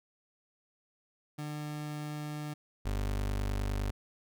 30% pulse tone pair in turn, 149.7 / 49.74 Hz, D3 / G1, +33 / +26 cents, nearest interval octave + perfect fifth, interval 1907 cents, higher first, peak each -34 / -28 dBFS, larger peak second, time 1.38-2.54 / 2.85-3.91 s, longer first, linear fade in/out 10 ms, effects none

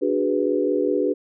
sine chord, G# half-diminished seventh, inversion second, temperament equal, 293.7 / 370 / 415.3 / 493.9 Hz, D4 / F#4 / G#4 / B4, 0 / 0 / 0 / 0 cents, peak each -24 dBFS, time 0.01-1.14 s, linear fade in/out 20 ms, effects none

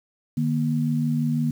sine tone pair together, 151.5 / 237.5 Hz, D#3 / A#3, -46 / +33 cents, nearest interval minor sixth, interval 779 cents, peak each -23 dBFS, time 0.37-1.51 s, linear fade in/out 5 ms, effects 8-bit

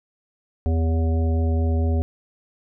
harmonic tone with a mistuned harmonic, 80.8 Hz, E2, 34 cents flat, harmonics 1 / 3 / 5 / 7 / 9, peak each -18 / -28 / -32 / -35 / -37 dBFS, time 0.66-2.02 s, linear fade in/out 0 ms, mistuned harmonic 3, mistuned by +32 cents, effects none

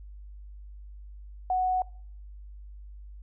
sine tone, 740 Hz, F#5, in tune, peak -23 dBFS, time 1.5-1.82 s, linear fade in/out 2 ms, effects noise-tail reverb RT60 0.6 s tail -24 dB re dry + added 50 Hz sine -42 dBFS peak until 3.22 s

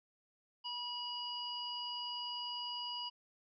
harmonic tone, 970 Hz, B5, 31 cents flat, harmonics 1 / 3 / 5, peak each -45 / -42 / -44 dBFS, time 0.64-3.1 s, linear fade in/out 20 ms, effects none

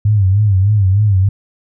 sine tone with vibrato, 100 Hz, G2, 35 cents sharp, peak -8 dBFS, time 0.05-1.29 s, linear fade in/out 5 ms, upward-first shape sine, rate 3.3 Hz, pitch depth 120 cents each way, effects none

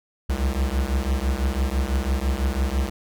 square beating tone pair, 63.9 / 69.9 Hz, C2 / C#2, -40 / +15 cents, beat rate 6 Hz, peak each -24 / -25 dBFS, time 0.29-2.9 s, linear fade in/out 10 ms, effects none

